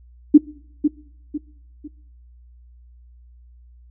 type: tone with echo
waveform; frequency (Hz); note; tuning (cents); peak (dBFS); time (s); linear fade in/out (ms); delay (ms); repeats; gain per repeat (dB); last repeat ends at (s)
sine; 296.5; D4; +17; -3; 0.34-0.38; 10; 500; 3; -9; 1.88
effects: noise-tail reverb RT60 0.7 s tail -23 dB re dry + added 60 Hz sine -45 dBFS peak until 3.9 s